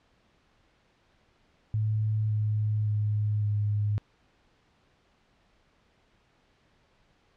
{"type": "tone with pitch steps", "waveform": "sine", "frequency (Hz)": [107.9, 106.6, 105.31, 104.04], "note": ["A2", "G#2", "G#2", "G#2"], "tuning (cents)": [-33, 46, 25, 4], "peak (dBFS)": -24, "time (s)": [1.74, 3.98], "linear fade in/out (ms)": 0, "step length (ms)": 560, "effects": ["pink hiss -66 dBFS RMS until 7.36 s", "low-pass 4000 Hz 12 dB/octave"]}